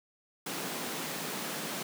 pink high-pass noise, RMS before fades -37 dBFS, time 0.46-1.83 s, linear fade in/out 5 ms, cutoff 150 Hz, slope 48 dB/octave, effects none

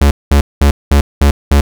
45% pulse tone bursts, 71.2 Hz, C#2, 47 cents sharp, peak -5 dBFS, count 6, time 0.01-1.61 s, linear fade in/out 5 ms, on 100 ms, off 200 ms, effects none

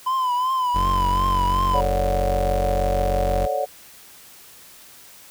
triangle tone with vibrato, 1014 Hz, B5, 45 cents sharp, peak -17 dBFS, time 0.06-1.81 s, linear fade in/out 10 ms, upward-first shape triangle, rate 2.7 Hz, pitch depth 78 cents each way
35% pulse tone, 46.25 Hz, F#1, in tune, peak -20 dBFS, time 0.74-3.47 s, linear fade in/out 20 ms
sine chord, D major seventh, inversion second, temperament just, 440.5 / 550.6 / 587.3 / 734.2 Hz, A4 / C#5 / D5 / F#5, +2 / -12 / 0 / -14 cents, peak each -31 / -25 / -26 / -25 dBFS, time 1.73-3.66 s, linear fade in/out 20 ms
effects white hiss -46 dBFS RMS until 5.3 s

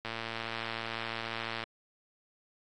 click train, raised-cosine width 0.3 ms, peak -20 dBFS, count 182, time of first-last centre 0.05-1.638 s, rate 114 Hz, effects AAC 32 kbps

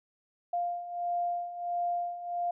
sine beating tone pair, 698.5 / 700 Hz, F5 / F5, 0 / +4 cents, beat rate 1.5 Hz, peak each -36 / -31 dBFS, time 0.53-2.51 s, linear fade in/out 5 ms, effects none

